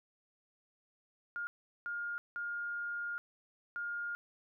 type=tone bursts at uneven times; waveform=sine; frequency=1416 Hz; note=F6; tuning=23 cents sharp; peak=-36 dBFS; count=4; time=1.36-1.47 / 1.86-2.18 / 2.36-3.18 / 3.76-4.15 s; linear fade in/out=0 ms; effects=none